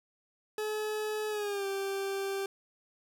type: tone with pitch glide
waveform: 40% pulse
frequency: 427.4 to 391.9 Hz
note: G#4 to G4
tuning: +50 to 0 cents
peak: -31 dBFS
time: 0.58-2.46 s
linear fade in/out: 2 ms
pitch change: -150 cents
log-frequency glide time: 1.29-1.66 s
effects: none